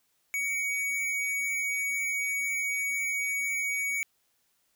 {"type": "tone with hard clipping", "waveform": "sine", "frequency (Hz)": 2249, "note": "C#7", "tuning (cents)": 24, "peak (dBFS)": -29, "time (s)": [0.34, 4.03], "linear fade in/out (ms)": 0, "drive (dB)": 16, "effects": ["white hiss -72 dBFS RMS until 4.75 s"]}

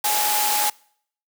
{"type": "tone in noise", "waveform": "sine", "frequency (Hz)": 839, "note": "G#5", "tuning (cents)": 17, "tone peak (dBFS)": -23, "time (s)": [0.04, 0.7], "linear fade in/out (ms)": 5, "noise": "white", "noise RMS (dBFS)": -22, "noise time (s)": [0.04, 0.7], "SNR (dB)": -4, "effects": ["noise-tail reverb RT60 0.6 s tail -25 dB re dry", "high-pass 400 Hz 12 dB/octave"]}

